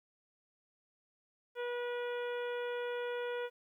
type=harmonic tone; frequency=484.9 Hz; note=B4; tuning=32 cents flat; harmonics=1 / 2 / 3 / 4 / 5 / 6 / 7; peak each=-36 / -46 / -45 / -51 / -52 / -56 / -54 dBFS; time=1.55-3.5 s; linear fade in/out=50 ms; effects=12-bit